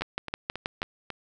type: two click trains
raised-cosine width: 0.3 ms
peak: -18 / -12 dBFS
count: 5 / 6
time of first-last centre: 0.01-1.103 / 0.02-0.819 s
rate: 3.66 / 6.26 Hz
effects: none